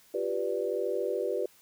sine chord, G dominant seventh, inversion third, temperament equal with one note detuned, 350.8 / 392 / 493.9 / 587.3 Hz, F4 / G4 / B4 / D5, +8 / 0 / 0 / 0 cents, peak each -36 / -32 / -32 / -35 dBFS, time 0.14-1.46 s, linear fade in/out 5 ms, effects white hiss -60 dBFS RMS until 1.61 s

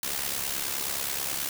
white noise with amplitude modulation, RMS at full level -28 dBFS, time 0.03-1.49 s, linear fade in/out 2 ms, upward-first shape sine, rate 69.4 Hz, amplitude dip 65%, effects none

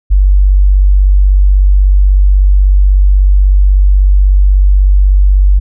sine tone, 48.15 Hz, G1, 30 cents flat, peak -3 dBFS, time 0.1-5.6 s, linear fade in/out 20 ms, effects none

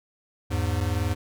square tone pair together, 81.43 / 102.6 Hz, E2 / G#2, -21 / -21 cents, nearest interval major third, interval 400 cents, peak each -27 dBFS, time 0.5-1.15 s, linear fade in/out 20 ms, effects none

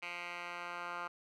10% pulse tone with band-pass filter sweep, 174.61 Hz, F3, in tune, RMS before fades -43 dBFS, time 0.02-1.08 s, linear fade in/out 10 ms, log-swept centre 2200 to 1400 Hz, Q 3.4, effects none

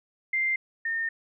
sine tone pair in turn, 2093 / 1823.3 Hz, C7 / A#6, 0 / -39 cents, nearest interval major second, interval 239 cents, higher first, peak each -23 / -26 dBFS, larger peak first, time 0.33-0.56 / 0.85-1.09 s, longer second, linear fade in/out 5 ms, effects none

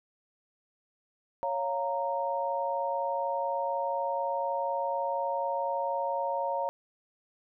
sine chord, Bb minor, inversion first, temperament equal with one note detuned, 554.4 / 698.5 / 928 Hz, Db5 / F5 / Bb5, 0 / 0 / -8 cents, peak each -32 / -35 / -31 dBFS, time 1.43-6.69 s, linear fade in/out 0 ms, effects none

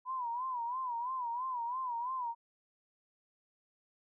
sine tone with vibrato, 987 Hz, B5, 1 cent flat, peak -34 dBFS, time 0.05-2.35 s, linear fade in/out 50 ms, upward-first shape sine, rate 3 Hz, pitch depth 110 cents each way, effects none

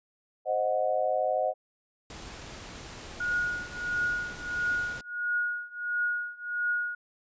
sine chord, C diminished, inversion none, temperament equal with one note detuned, 523.3 / 622.3 / 735.3 Hz, C5 / Eb5 / Gb5, 0 / 0 / -11 cents, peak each -30 / -28 / -29 dBFS, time 0.45-1.54 s, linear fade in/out 50 ms
pink noise, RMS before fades -43 dBFS, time 2.1-5.01 s, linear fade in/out 2 ms
sine tone with tremolo, 1444 Hz, F#6, 43 cents flat, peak -24 dBFS, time 3.2-6.95 s, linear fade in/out 5 ms, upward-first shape triangle, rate 1.5 Hz, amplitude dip 95%
effects resampled to 16000 Hz

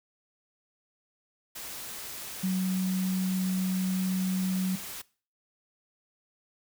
sine tone in noise, 186.6 Hz, F#3, 15 cents sharp, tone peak -25 dBFS, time 2.43-4.76 s, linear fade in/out 10 ms, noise white, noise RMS -40 dBFS, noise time 1.55-5.02 s, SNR +12 dB, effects noise-tail reverb RT60 0.4 s tail -21 dB re dry

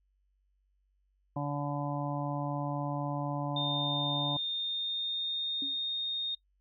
harmonic tone, 144 Hz, D3, 34 cents flat, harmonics 1 / 2 / 4 / 5 / 6 / 7, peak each -34 / -37 / -40 / -41 / -42 / -42 dBFS, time 1.36-4.37 s, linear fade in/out 5 ms
sine tone with pitch glide, 3631 to 3688 Hz, A#7 to A#7, -46 to -19 cents, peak -31 dBFS, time 3.56-6.35 s, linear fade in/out 5 ms, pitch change +27 cents, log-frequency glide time 4.14-5.96 s
sine tone with exponential decay, 275.4 Hz, C#4, 11 cents flat, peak -36 dBFS, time 5.62-5.82 s, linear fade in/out 2 ms, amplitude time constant 43 ms
effects noise-tail reverb RT60 0.1 s tail -22 dB re dry + added 48 Hz sine -70 dBFS peak until 6.6 s

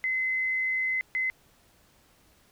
sine tone bursts at uneven times, 2047 Hz, C7, 38 cents flat, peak -25 dBFS, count 2, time 0.04-1.01 / 1.15-1.3 s, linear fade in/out 0 ms, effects pink hiss -62 dBFS RMS until 2.51 s

